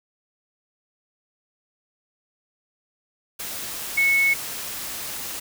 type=tone in noise; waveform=sine; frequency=2202 Hz; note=C#7; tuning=12 cents flat; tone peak=-16 dBFS; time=3.97-4.34 s; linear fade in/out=10 ms; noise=white; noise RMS=-32 dBFS; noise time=3.39-5.4 s; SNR=+13 dB; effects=none